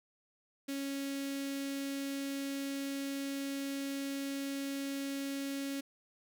sawtooth tone with notch filter, 276.2 Hz, C#4, 6 cents flat, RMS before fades -38 dBFS, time 0.68-5.81 s, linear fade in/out 10 ms, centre 930 Hz, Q 0.56, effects none

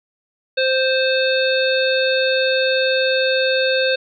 harmonic tone with a mistuned harmonic, 523.3 Hz, C5, in tune, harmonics 1 / 3 / 5 / 7 / 8, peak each -17 / -22 / -24 / -25 / -26 dBFS, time 0.57-3.96 s, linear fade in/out 10 ms, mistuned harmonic 8, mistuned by +62 cents, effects none

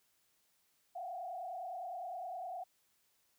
sine tone with frequency modulation, 720 Hz, F#5, 47 cents flat, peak -40 dBFS, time 0.95-2.64 s, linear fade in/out 10 ms, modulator 29.8 Hz, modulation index 1.5, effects white hiss -75 dBFS RMS until 3.38 s

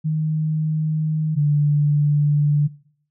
sine tone pair in turn, 155.7 / 146.96 Hz, D#3 / D3, +2 / +2 cents, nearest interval minor second, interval 100 cents, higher first, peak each -18 / -14 dBFS, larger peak second, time 0.04-1.36 / 1.36-2.68 s, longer neither, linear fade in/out 20 ms, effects noise-tail reverb RT60 0.6 s tail -21 dB re dry

